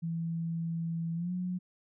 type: tone with pitch glide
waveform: sine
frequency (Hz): 165.9 to 180.92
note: E3 to F#3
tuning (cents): +11 to -39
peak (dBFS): -31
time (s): 0.02-1.59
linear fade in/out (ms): 20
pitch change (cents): +150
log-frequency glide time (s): 1.15-1.32
effects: none